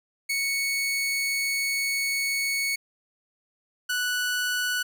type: tone pair in turn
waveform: sawtooth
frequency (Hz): 2217 / 1479.7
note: C#7 / F#6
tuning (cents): 0 / 0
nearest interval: perfect fifth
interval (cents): 700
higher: first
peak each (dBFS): -21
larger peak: neither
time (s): 0.29-2.76 / 3.89-4.83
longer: first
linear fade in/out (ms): 10
effects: none